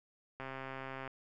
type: click train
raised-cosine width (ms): 0.5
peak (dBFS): -28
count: 91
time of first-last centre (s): 0.4-1.077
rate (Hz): 133
effects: none